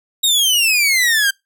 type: exponential sweep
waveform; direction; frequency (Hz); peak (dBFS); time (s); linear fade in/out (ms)
sawtooth; down; 3813 to 1563; -9; 0.23-1.31; 10
effects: noise-tail reverb RT60 0.2 s tail -26 dB re dry